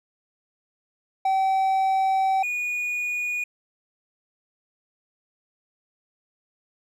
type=tone pair in turn; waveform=triangle; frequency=768 / 2454 Hz; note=G5 / D#7; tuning=-36 / -25 cents; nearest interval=octave + minor sixth; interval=2011 cents; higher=second; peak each=-17 / -23 dBFS; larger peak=first; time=1.25-2.43 / 2.43-3.44 s; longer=first; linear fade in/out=5 ms; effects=none